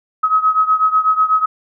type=beating tone pair; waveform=sine; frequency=1272 / 1280.1 Hz; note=D#6 / D#6; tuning=+38 / +49 cents; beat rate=8.1 Hz; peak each=-13 / -16 dBFS; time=0.23-1.46 s; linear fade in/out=10 ms; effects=none